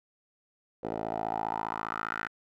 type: tone with band-pass filter sweep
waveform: 10% pulse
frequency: 55 Hz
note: A1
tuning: in tune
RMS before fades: -34 dBFS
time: 0.83-2.28 s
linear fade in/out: 10 ms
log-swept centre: 520 to 1600 Hz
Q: 4.4
effects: none